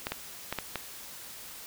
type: clicks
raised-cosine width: 0.3 ms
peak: -15 dBFS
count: 5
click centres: 0.069 / 0.12 / 0.526 / 0.587 / 0.757 s
effects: white hiss -45 dBFS RMS until 1.66 s